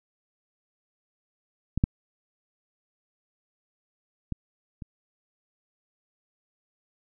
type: clicks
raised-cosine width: 5 ms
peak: -13 / -7 / -17 / -25 dBFS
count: 4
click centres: 1.776 / 1.839 / 4.323 / 4.822 s
effects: none